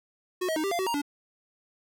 square tone with pitch steps, 365.7 / 638 / 311.1 / 394 / 693 / 378.4 / 936 / 288.5 Hz, F#4 / D#5 / D#4 / G4 / F5 / F#4 / A#5 / D4, -20 / +43 / 0 / +9 / -14 / +39 / +7 / -31 cents, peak -27 dBFS, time 0.41-1.018 s, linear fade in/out 10 ms, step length 76 ms, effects none

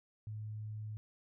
sine tone, 107.3 Hz, A2, 43 cents flat, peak -40 dBFS, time 0.27-0.97 s, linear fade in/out 0 ms, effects none

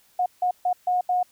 sine tone bursts at uneven times, 724 Hz, F#5, 38 cents flat, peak -19 dBFS, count 5, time 0.19-0.26 / 0.42-0.51 / 0.65-0.73 / 0.87-1.01 / 1.09-1.23 s, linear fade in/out 5 ms, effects white hiss -60 dBFS RMS until 1.31 s

